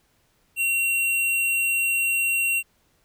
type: tone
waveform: square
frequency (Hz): 2742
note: F7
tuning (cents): -32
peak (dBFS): -21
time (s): 0.56-2.63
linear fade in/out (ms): 50
effects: pink hiss -65 dBFS RMS until 3.04 s